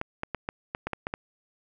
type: clicks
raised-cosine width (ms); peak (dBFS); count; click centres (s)
0.5; -15; 9; 0.014 / 0.234 / 0.347 / 0.489 / 0.749 / 0.87 / 0.933 / 1.069 / 1.139
effects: none